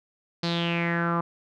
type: tone with low-pass filter sweep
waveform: sawtooth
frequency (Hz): 170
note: F3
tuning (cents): -46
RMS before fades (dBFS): -26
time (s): 0.43-1.21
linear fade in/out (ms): 5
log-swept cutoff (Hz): 4500 to 1100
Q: 6
effects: none